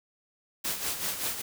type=noise with tremolo; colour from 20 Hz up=white; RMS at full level=-30 dBFS; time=0.64-1.42 s; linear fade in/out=10 ms; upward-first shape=sine; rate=5.2 Hz; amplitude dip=60%; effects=none